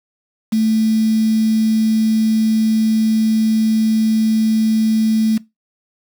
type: tone with quantisation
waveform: sine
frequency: 220 Hz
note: A3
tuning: in tune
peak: -12 dBFS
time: 0.52-5.38 s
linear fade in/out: 10 ms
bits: 5
effects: noise-tail reverb RT60 0.2 s tail -20 dB re dry